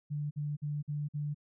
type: tone bursts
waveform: sine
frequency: 147.3 Hz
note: D3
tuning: 6 cents sharp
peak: -32 dBFS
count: 5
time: 0.1-1.346 s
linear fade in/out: 20 ms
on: 210 ms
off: 49 ms
effects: none